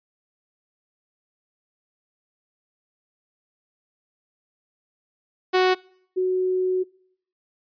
sawtooth / sine tone pair in turn, 370 / 370 Hz, F#4 / F#4, 0 / 0 cents, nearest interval unison, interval 0 cents, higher neither, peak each -12 / -19 dBFS, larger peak first, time 5.53-5.75 / 6.16-6.84 s, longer second, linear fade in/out 20 ms, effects noise-tail reverb RT60 0.7 s tail -25 dB re dry + resampled to 11025 Hz

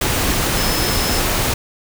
sine tone in noise, 5200 Hz, E8, 24 cents flat, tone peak -25 dBFS, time 0.57-1.2 s, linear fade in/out 5 ms, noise pink, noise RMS -18 dBFS, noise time 0.01-1.54 s, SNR -10 dB, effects none

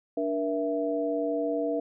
sine tone cluster, 292.9 / 475.5 / 661 Hz, D4 / A#4 / E5, -5 / +34 / +5 cents, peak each -30 dBFS, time 0.17-1.8 s, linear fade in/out 5 ms, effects none

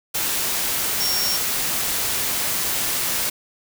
sine tone in noise, 5540 Hz, F8, 15 cents flat, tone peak -22 dBFS, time 1-1.37 s, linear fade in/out 10 ms, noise white, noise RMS -23 dBFS, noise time 0.14-3.3 s, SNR -2 dB, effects none

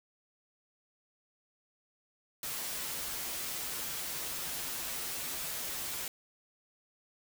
white noise with comb filter, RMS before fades -38 dBFS, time 2.43-6.08 s, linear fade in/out 2 ms, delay 9.8 ms, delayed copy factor -0.6, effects none

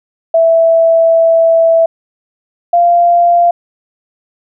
sine tone pair in turn, 659.3 / 692.9 Hz, E5 / F5, 0 / -14 cents, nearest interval minor second, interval 86 cents, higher second, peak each -5 dBFS, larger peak neither, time 0.34-1.86 / 2.73-3.51 s, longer first, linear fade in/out 5 ms, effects none

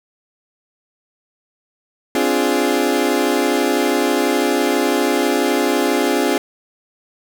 30% pulse chord, D half-diminished seventh, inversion third, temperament equal, 261.6 / 293.7 / 349.2 / 415.3 Hz, C4 / D4 / F4 / Ab4, 0 / 0 / 0 / 0 cents, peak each -18 dBFS, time 2.15-6.38 s, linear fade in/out 2 ms, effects none

